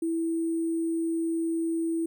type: tone with sample-and-hold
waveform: sine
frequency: 329.6 Hz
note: E4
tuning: in tune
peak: -25 dBFS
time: 0.02-2.06 s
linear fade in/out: 5 ms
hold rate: 8820 Hz
effects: none